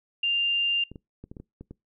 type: tone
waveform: sine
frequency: 2794 Hz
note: F7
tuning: in tune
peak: -22 dBFS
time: 0.23-0.84 s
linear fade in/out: 5 ms
type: clicks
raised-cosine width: 3 ms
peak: -28 dBFS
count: 8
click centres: 0.916 / 0.958 / 1.24 / 1.315 / 1.368 / 1.4 / 1.61 / 1.71 s
effects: noise-tail reverb RT60 0.2 s tail -24 dB re dry